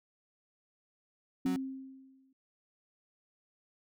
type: tone with exponential decay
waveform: sine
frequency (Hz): 265.7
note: C4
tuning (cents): +27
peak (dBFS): -27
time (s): 1.45-2.33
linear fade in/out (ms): 5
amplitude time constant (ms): 190
type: tone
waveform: 35% pulse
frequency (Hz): 185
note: F#3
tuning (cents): 0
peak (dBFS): -34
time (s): 1.46-1.56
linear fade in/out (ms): 0
effects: none